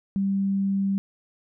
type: tone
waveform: sine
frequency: 196 Hz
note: G3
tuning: in tune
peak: -21 dBFS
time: 0.16-0.98 s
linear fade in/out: 0 ms
effects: none